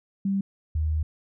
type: tone pair in turn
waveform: sine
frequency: 196 / 77.78 Hz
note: G3 / D#2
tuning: 0 / 0 cents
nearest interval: octave + major third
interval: 1600 cents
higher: first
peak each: -22 dBFS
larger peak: neither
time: 0.25-0.41 / 0.75-1.03 s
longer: second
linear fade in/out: 5 ms
effects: none